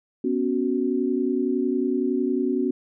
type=chord; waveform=sine; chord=B suspended second; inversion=none; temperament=just; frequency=246.9 / 277.8 / 370.4 Hz; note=B3 / C#4 / F#4; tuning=0 / +4 / +2 cents; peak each=-25 dBFS; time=0.24-2.71 s; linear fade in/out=5 ms; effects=none